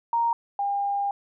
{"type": "tone pair in turn", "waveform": "sine", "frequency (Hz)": [932.3, 803.7], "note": ["A#5", "G5"], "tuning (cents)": [0, 43], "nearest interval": "minor third", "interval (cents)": 257, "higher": "first", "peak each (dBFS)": [-20, -23], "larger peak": "first", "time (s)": [[0.13, 0.33], [0.59, 1.11]], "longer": "second", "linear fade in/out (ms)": 2, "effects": []}